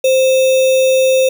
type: tone with sample-and-hold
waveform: sine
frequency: 523.3 Hz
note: C5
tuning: in tune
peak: -8 dBFS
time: 0.04-1.29 s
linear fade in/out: 5 ms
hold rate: 3150 Hz
effects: none